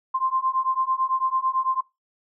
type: beating tone pair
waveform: sine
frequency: 1043 / 1052 Hz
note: C6 / C6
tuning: -6 / +9 cents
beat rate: 9 Hz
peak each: -25 / -24 dBFS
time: 0.14-1.81 s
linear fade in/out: 10 ms
effects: noise-tail reverb RT60 0.2 s tail -19 dB re dry